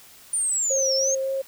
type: linear two-way sweep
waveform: sine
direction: down then up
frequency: 9240 to 5274 to 6590 Hz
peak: -21 dBFS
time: 0.33-1.15 s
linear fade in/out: 5 ms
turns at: 0.95 s
type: tone with vibrato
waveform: sine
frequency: 536 Hz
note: C5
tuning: 42 cents sharp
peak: -23 dBFS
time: 0.7-1.42 s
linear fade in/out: 10 ms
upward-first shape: sine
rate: 3.5 Hz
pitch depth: 10 cents each way
effects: white hiss -49 dBFS RMS until 1.47 s